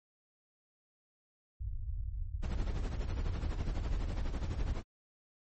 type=low-pass noise; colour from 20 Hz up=pink; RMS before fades=-37 dBFS; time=1.6-4.74 s; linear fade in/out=10 ms; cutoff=100 Hz; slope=48 dB/octave
type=noise with tremolo; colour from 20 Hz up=brown; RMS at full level=-35 dBFS; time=2.42-4.83 s; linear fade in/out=20 ms; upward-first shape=sine; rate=12 Hz; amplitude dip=65%
effects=MP3 32 kbps

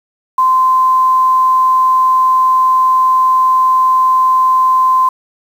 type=tone with quantisation; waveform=sine; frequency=1035 Hz; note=C6; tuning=19 cents flat; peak=-7 dBFS; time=0.38-5.09 s; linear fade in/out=5 ms; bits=6; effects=none

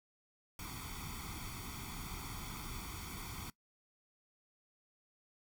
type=noise with comb filter; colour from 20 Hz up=pink; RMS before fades=-45 dBFS; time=0.59-3.5 s; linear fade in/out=2 ms; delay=0.88 ms; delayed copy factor=+0.85; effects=noise-tail reverb RT60 0.1 s tail -20 dB re dry

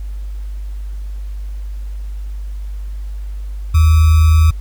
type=tone with sample-and-hold; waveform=sine; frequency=79.4 Hz; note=D#2; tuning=36 cents sharp; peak=-6 dBFS; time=3.74-4.51 s; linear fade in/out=10 ms; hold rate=1225 Hz; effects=added 50 Hz sine -22 dBFS peak until 4.6 s + pink hiss -50 dBFS RMS until 4.6 s

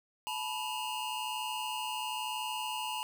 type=tone cluster; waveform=square; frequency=865 / 986 / 2825 Hz; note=A5 / B5 / F7; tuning=-30 / -3 / +19 cents; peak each=-39 / -40 / -40 dBFS; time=0.27-3.03 s; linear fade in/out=0 ms; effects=none

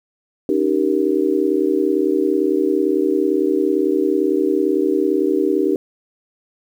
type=chord; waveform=sine; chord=Eb dominant seventh; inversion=third; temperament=just; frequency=280 / 311.1 / 388.9 / 466.7 Hz; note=Db4 / Eb4 / G4 / Bb4; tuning=+18 / 0 / -14 / +2 cents; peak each=-22 / -19 / -18 / -23 dBFS; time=0.49-5.76 s; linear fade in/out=2 ms; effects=8-bit

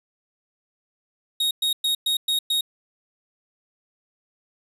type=tone bursts; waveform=45% pulse; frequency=3751 Hz; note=A#7; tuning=10 cents sharp; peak=-20 dBFS; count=6; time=1.4-2.61 s; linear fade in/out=5 ms; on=110 ms; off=110 ms; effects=resampled to 32000 Hz + 10-bit

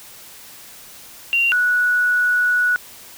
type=tone pair in turn; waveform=sine; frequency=2764 / 1470.1 Hz; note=F7 / F#6; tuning=-19 / -12 cents; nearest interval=major seventh; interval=1093 cents; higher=first; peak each=-14 dBFS; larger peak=neither; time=1.33-1.52 / 1.52-2.76 s; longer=second; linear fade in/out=0 ms; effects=white hiss -41 dBFS RMS until 3.17 s

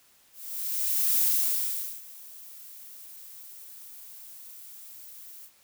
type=noise with ADSR envelope; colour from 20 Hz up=violet; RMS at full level=-23 dBFS; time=0.32-5.51 s; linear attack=910 ms; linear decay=780 ms; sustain=-23 dB; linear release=68 ms; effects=white hiss -61 dBFS RMS until 5.63 s

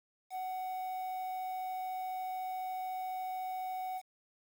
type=tone with quantisation; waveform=triangle; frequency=746 Hz; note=F#5; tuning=14 cents sharp; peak=-34 dBFS; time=0.3-4.02 s; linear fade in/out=50 ms; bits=9; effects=none

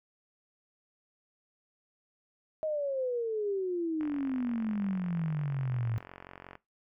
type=exponential sweep; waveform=sine; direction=down; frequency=634 to 110 Hz; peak=-29 dBFS; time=2.63-5.98 s; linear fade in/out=0 ms
type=click train; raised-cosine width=0.5 ms; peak=-30 dBFS; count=117; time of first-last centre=4.01-6.554 s; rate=45.6 Hz
effects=noise-tail reverb RT60 0.2 s tail -20 dB re dry

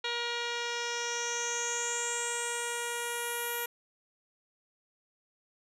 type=tone with low-pass filter sweep; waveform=10% pulse; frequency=474.8 Hz; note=A#4; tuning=32 cents sharp; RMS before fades=-34 dBFS; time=0.04-3.66 s; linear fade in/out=5 ms; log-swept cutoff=4100 to 12000 Hz; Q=6.4; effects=none

